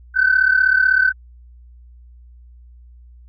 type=tone pair together; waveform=sine; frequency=1503 / 1539 Hz; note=F#6 / G6; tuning=+27 / -32 cents; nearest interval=unison; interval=41 cents; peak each=-14 dBFS; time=0.14-1.13 s; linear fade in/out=50 ms; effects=tanh soft clip ceiling -5 dBFS + added 60 Hz sine -41 dBFS peak until 3.28 s